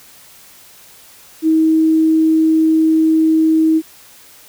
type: tone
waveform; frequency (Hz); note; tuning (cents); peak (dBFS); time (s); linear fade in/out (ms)
sine; 318.5; D#4; +41; -9; 1.42-3.82; 50
effects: white hiss -43 dBFS RMS until 4.48 s